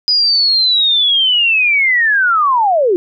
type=linear sweep; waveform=sine; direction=down; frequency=4978 to 337 Hz; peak=-9 dBFS; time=0.08-2.96 s; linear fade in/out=0 ms; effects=none